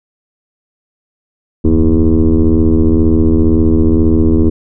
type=tone with frequency modulation; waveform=sine; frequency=156.5 Hz; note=D#3; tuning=10 cents sharp; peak=-5 dBFS; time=1.64-4.5 s; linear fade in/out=10 ms; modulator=82 Hz; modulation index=2.7; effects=tanh soft clip ceiling -2 dBFS